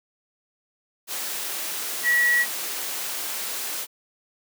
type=tone in noise; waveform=sine; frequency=1928 Hz; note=B6; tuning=42 cents flat; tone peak=-17 dBFS; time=2.03-2.46 s; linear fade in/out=50 ms; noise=white; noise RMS=-30 dBFS; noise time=1.07-3.87 s; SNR=+10 dB; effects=high-pass 300 Hz 12 dB/octave